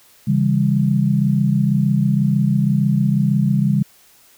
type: chord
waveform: sine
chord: C# diminished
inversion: none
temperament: equal with one note detuned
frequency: 138.59 / 164.81 / 200.6 Hz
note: C#3 / E3 / G3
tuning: 0 / 0 / +40 cents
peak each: -17 / -20 / -17 dBFS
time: 0.27-3.83 s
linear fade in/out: 10 ms
effects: white hiss -51 dBFS RMS until 4.37 s